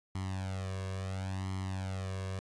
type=tone with flanger; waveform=sawtooth; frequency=95 Hz; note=F#2; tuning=46 cents sharp; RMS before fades=-37 dBFS; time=0.15-2.39 s; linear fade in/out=0 ms; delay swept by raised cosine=0.96 to 1.82 ms; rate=0.72 Hz; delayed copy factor=+0.9; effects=resampled to 22050 Hz